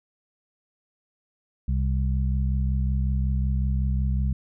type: harmonic tone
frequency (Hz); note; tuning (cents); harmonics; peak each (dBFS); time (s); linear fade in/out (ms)
65.41; C2; 0; 1 / 2 / 3; -22 / -28 / -32; 1.68-4.33; 5
effects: none